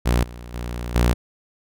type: tone with level steps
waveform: sawtooth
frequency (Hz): 59.8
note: A#1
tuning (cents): +45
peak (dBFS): -12 / -31 / -23 / -11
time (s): 0.05-1.14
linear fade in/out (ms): 20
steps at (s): 0.23 / 0.54 / 0.95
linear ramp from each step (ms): 5
effects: none